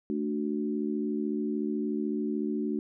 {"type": "chord", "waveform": "sine", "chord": "D major", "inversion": "second", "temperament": "equal", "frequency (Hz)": [220, 293.7, 370], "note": ["A3", "D4", "F#4"], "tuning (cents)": [0, 0, 0], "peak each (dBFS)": [-31, -32, -34], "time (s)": [0.1, 2.79], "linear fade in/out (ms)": 0, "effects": []}